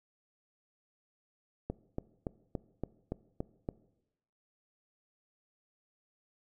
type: click train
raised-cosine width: 2 ms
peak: -21 dBFS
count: 8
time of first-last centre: 1.7-3.689 s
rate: 3.52 Hz
effects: noise-tail reverb RT60 0.9 s tail -20 dB re dry